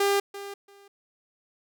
sawtooth tone with echo, 400 Hz, G4, 35 cents sharp, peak -17 dBFS, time 0-0.2 s, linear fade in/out 5 ms, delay 340 ms, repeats 2, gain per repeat -15 dB, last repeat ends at 0.88 s, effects none

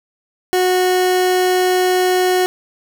30% pulse tone, 366.4 Hz, F#4, 17 cents flat, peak -10 dBFS, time 0.53-2.46 s, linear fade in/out 0 ms, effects none

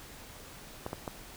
clicks, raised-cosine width 1 ms, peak -21 dBFS, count 3, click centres 0.864 / 0.931 / 1.078 s, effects pink hiss -49 dBFS RMS until 1.36 s

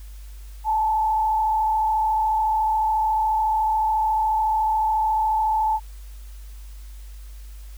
sine tone with frequency modulation, 871 Hz, A5, 18 cents flat, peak -18 dBFS, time 0.64-5.8 s, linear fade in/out 50 ms, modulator 34 Hz, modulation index 0.55, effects added 50 Hz sine -36 dBFS peak until 7.77 s + white hiss -53 dBFS RMS until 7.77 s

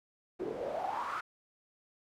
pink noise with band-pass filter sweep, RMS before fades -37 dBFS, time 0.39-1.21 s, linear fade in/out 10 ms, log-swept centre 350 to 1400 Hz, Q 6.5, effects none

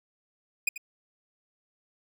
45% pulse tone with echo, 2466 Hz, D#7, 16 cents flat, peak -22 dBFS, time 0.67-0.69 s, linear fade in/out 5 ms, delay 88 ms, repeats 1, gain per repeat -13 dB, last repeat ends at 0.778 s, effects none

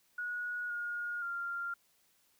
sine tone with pitch steps, 1456 / 1430 / 1391 Hz, F#6 / F6 / F6, -28 / +41 / -7 cents, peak -35 dBFS, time 0.18-1.74 s, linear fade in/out 5 ms, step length 520 ms, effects white hiss -71 dBFS RMS until 2.39 s

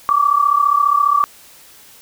sine tone pair together, 1139.9 / 1174.7 Hz, C#6 / D6, +48 / 0 cents, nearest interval minor second, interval 52 cents, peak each -14 dBFS, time 0.09-1.24 s, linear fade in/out 0 ms, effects white hiss -44 dBFS RMS until 2.01 s

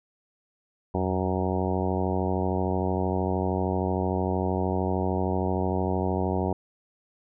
harmonic tone with a mistuned harmonic, 93.1 Hz, F#2, 11 cents sharp, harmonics 1 / 2 / 3 / 4 / 5 / 6 / 7 / 8 / 9 / 10, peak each -29 / -30 / -33 / -31 / -34 / -37 / -35 / -35 / -37 / -37 dBFS, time 0.94-6.53 s, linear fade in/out 5 ms, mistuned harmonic 1, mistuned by -140 cents, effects none

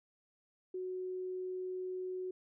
sine tone, 369.2 Hz, F#4, 4 cents flat, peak -37 dBFS, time 0.74-2.31 s, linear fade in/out 5 ms, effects none

